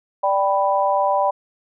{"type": "chord", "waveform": "sine", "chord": "G major", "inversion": "second", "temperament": "equal", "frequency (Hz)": [587.3, 784, 987.8], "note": ["D5", "G5", "B5"], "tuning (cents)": [0, 0, 0], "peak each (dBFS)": -20, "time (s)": [0.23, 1.31], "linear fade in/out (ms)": 10, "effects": []}